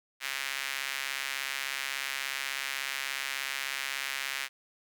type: tone with high-pass filter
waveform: sawtooth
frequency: 136.5 Hz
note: C#3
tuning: 26 cents flat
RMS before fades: -35 dBFS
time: 0.2-4.49 s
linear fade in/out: 50 ms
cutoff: 2000 Hz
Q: 1.7
effects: none